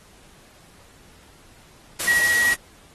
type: tone in noise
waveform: sine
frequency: 1910 Hz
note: A#6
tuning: 42 cents sharp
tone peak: -17 dBFS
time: 2.07-2.54 s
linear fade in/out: 10 ms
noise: white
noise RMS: -26 dBFS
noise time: 1.99-2.55 s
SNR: +6 dB
effects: pink hiss -52 dBFS RMS until 2.94 s + AAC 32 kbps